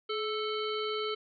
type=harmonic tone with a mistuned harmonic; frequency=440 Hz; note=A4; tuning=in tune; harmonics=1 / 3 / 5 / 7 / 9 / 10; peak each=-33 / -37 / -43 / -39 / -45 / -46 dBFS; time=0.09-1.15 s; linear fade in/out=10 ms; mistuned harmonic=1; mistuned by=-52 cents; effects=none